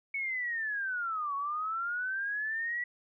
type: linear two-way sweep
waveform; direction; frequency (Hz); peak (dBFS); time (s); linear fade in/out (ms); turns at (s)
sine; down then up; 2230 to 1104 to 1954; -31; 0.14-2.84; 5; 1.35
effects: none